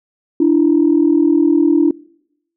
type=tone pair together; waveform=sine; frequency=294.8 / 334.6 Hz; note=D4 / E4; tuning=+7 / +26 cents; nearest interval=major second; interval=219 cents; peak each=-11 dBFS; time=0.4-1.91 s; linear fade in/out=5 ms; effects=noise-tail reverb RT60 0.8 s tail -25 dB re dry + tanh soft clip ceiling -2 dBFS